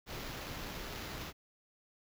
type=noise with sample-and-hold; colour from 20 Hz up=pink; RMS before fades=-43 dBFS; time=0.06-1.33 s; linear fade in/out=50 ms; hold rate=8820 Hz; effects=none